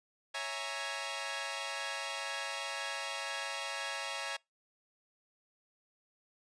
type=chord; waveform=10% pulse; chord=A# half-diminished seventh; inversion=first; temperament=equal; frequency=554.4 / 659.3 / 830.6 / 932.3 Hz; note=C#5 / E5 / G#5 / A#5; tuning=0 / 0 / 0 / 0 cents; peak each=-34 dBFS; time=0.34-4.37 s; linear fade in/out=10 ms; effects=noise-tail reverb RT60 0.2 s tail -25 dB re dry + resampled to 22050 Hz